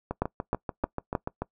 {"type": "two click trains", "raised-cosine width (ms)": 1, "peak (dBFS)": [-16, -11], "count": [10, 4], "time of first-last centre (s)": [[0.11, 1.42], [0.22, 1.152]], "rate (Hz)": [6.87, 3.22], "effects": ["noise-tail reverb RT60 0.1 s tail -22 dB re dry"]}